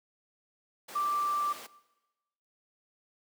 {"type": "tone in noise", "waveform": "sine", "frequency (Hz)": 1174.7, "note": "D6", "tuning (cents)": 0, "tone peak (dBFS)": -27, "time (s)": [0.95, 1.53], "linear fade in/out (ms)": 10, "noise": "pink", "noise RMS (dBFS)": -44, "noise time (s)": [0.88, 1.67], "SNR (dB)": 14, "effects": ["noise-tail reverb RT60 1.0 s tail -18 dB re dry", "high-pass 400 Hz 12 dB/octave"]}